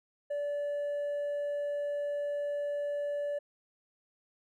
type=tone with hard clipping; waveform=triangle; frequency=579 Hz; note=D5; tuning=25 cents flat; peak=-30 dBFS; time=0.3-3.39 s; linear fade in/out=10 ms; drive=1 dB; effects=none